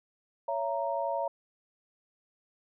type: chord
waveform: sine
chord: A# diminished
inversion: first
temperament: just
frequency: 559.4 / 671.3 / 932.3 Hz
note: C#5 / E5 / A#5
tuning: +16 / +31 / 0 cents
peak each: -33 dBFS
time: 0.48-1.28 s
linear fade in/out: 5 ms
effects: none